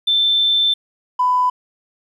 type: tone pair in turn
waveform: triangle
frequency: 3546 / 998.2 Hz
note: A7 / B5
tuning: +13 / +18 cents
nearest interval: octave + minor seventh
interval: 2195 cents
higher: first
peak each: -9 dBFS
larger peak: neither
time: 0.07-0.74 / 1.19-1.5 s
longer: first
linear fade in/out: 10 ms
effects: tanh soft clip ceiling -11 dBFS